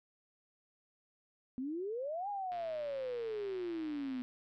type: exponential two-way sweep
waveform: sine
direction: up then down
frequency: 246.9 to 830.6 to 246.9 Hz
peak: -36 dBFS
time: 1.58-4.22 s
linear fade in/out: 0 ms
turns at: 2.29 s
type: click train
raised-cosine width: 0.3 ms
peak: -37 dBFS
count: 199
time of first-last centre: 2.52-4.212 s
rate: 117 Hz
effects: none